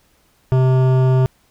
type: tone with hard clipping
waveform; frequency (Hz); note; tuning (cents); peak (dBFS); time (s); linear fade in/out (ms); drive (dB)
sine; 129.7; C3; -15; -13; 0.52-1.26; 0; 14
effects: pink hiss -58 dBFS RMS until 1.5 s